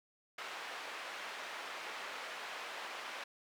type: band-pass noise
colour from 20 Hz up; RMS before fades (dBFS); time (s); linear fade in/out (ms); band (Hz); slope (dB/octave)
white; -45; 0.38-3.24; 5; 540 to 2300; 12
effects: none

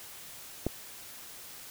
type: clicks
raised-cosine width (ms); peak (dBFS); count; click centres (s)
2; -15 / -28; 2; 0.666 / 0.669
effects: white hiss -47 dBFS RMS until 1.7 s

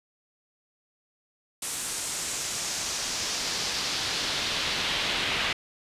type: noise with band-pass filter sweep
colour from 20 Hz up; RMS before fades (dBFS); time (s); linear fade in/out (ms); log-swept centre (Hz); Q
brown; -30; 1.62-5.53; 5; 9000 to 3000; 1.7
effects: resampled to 32000 Hz

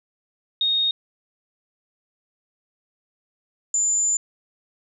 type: tone pair in turn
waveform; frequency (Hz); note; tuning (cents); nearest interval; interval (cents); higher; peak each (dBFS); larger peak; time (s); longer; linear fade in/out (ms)
sine; 3717 / 7094; A#7 / A8; -6 / +13; major seventh; 1119; second; -18; neither; 0.61-0.91 / 3.74-4.17; second; 2
effects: none

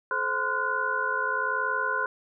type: tone cluster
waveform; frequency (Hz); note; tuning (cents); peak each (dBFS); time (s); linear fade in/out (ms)
sine; 430.7 / 523 / 1028 / 1425 / 1486; A4 / C5 / C6 / F6 / F#6; -37 / -1 / -31 / +34 / +7; -36 / -36 / -29 / -31 / -29; 0.11-2.06; 2
effects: none

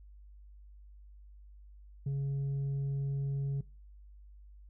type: tone with tanh clipping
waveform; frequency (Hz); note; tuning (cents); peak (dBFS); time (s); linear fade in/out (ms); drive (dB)
triangle; 138.59; C#3; 0; -31; 2.06-3.61; 5; 7
effects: noise-tail reverb RT60 0.3 s tail -20 dB re dry + added 50 Hz sine -51 dBFS peak until 4.69 s

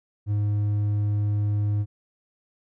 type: tone with hard clipping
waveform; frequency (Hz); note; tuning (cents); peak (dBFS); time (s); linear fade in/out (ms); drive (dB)
sine; 103.6; G#2; -4; -22; 0.26-1.86; 50; 3
effects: none

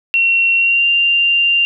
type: tone with pitch glide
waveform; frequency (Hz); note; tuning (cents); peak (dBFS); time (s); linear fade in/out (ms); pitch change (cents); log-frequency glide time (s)
sine; 2730 to 2784; F7 to F7; -40 to -6; -10; 0.14-1.65; 0; +34; 0.56-0.87
effects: none

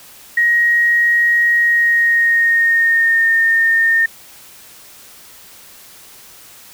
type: tone with pitch glide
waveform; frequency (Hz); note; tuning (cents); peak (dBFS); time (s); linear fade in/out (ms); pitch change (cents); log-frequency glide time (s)
sine; 1887 to 1825.9; A#6 to A#6; +21 to -36; -10; 0.37-4.06; 5; -57; 1.55-3.31
effects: white hiss -41 dBFS RMS until 6.73 s

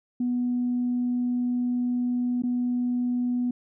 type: tone with dropouts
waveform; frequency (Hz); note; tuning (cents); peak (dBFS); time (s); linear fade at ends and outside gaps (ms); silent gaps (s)
sine; 245.7; B3; -9; -22; 0.2-3.51; 5; 2.422-2.435
effects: tanh soft clip ceiling -18 dBFS

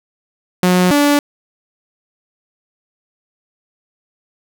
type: tone pair in turn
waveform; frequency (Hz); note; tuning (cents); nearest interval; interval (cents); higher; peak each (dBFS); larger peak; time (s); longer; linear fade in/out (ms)
sawtooth; 181.2 / 289.3; F#3 / D4; -36 / -26; minor sixth; 810; second; -6; neither; 0.63-0.91 / 0.91-1.19; neither; 2
effects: 8-bit

